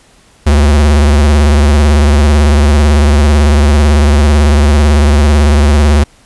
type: tone with vibrato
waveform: square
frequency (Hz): 73.2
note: D2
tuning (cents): -5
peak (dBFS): -5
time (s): 0.46-6.04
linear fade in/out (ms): 10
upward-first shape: sine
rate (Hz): 18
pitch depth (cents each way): 91
effects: pink hiss -45 dBFS RMS until 6.25 s + resampled to 24000 Hz